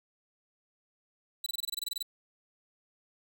sawtooth tone bursts, 3951 Hz, B7, in tune, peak -28 dBFS, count 13, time 1.44-2.027 s, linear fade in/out 5 ms, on 23 ms, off 24 ms, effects none

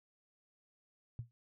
sine tone with exponential decay, 117.9 Hz, A#2, 20 cents sharp, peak -35 dBFS, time 1.19-1.31 s, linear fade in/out 0 ms, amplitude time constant 25 ms, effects none

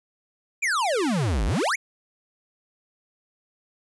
square exponential two-way sweep, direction down then up, 2485 to 44.87 to 2485 Hz, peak -22 dBFS, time 0.62-1.76 s, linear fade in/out 10 ms, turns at 1.45 s, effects resampled to 24000 Hz

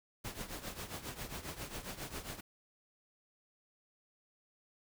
pink noise with tremolo, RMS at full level -41 dBFS, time 0.24-2.41 s, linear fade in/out 10 ms, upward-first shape triangle, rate 7.4 Hz, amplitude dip 80%, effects none

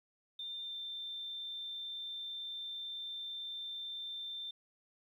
sine tone with pitch glide, 3594 to 3571 Hz, A7 to A7, +36 to +25 cents, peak -40 dBFS, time 0.39-4.51 s, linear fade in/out 5 ms, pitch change -11 cents, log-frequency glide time 0.66-0.74 s, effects 12-bit

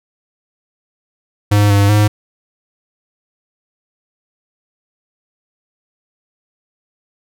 square tone with pitch steps, 103.2 / 100.6 / 104.9 Hz, G#2 / G2 / G#2, -10 / +45 / +18 cents, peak -9 dBFS, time 1.51-2.08 s, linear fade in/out 10 ms, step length 190 ms, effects none

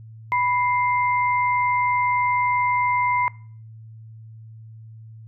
sine tone pair together, 987.8 / 2093 Hz, B5 / C7, 0 / 0 cents, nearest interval octave + minor second, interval 1300 cents, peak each -19 / -24 dBFS, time 0.32-3.28 s, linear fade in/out 0 ms, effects noise-tail reverb RT60 0.5 s tail -23 dB re dry + added 111 Hz sine -39 dBFS peak until 5.27 s

